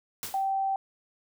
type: noise with exponential decay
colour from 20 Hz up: white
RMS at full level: -33 dBFS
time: 0.23-0.52 s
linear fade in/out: 0 ms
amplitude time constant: 63 ms
type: tone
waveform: sine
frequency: 777 Hz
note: G5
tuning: 16 cents flat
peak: -25 dBFS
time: 0.34-0.76 s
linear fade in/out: 2 ms
effects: none